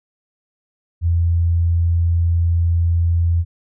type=tone; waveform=sine; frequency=84.8 Hz; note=E2; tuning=50 cents sharp; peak=-13 dBFS; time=1.01-3.45 s; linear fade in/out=50 ms; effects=none